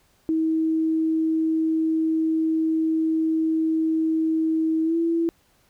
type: tone with pitch glide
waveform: sine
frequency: 320 to 333.2 Hz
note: D#4 to E4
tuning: +49 to +19 cents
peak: -19 dBFS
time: 0.29-5.29 s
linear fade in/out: 0 ms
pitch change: +70 cents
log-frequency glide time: 4.84-4.96 s
effects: pink hiss -62 dBFS RMS until 5.69 s